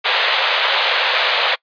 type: band-pass noise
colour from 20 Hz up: white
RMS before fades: -17 dBFS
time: 0.04-1.56 s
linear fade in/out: 20 ms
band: 470 to 4000 Hz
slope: 48 dB/octave
effects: noise-tail reverb RT60 0.1 s tail -25 dB re dry + resampled to 11025 Hz